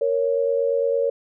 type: tone pair together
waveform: sine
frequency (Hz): 466.2 / 555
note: A#4 / C#5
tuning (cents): 0 / +2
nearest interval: minor third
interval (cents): 302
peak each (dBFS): -21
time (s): 0.01-1.1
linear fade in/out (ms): 5
effects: none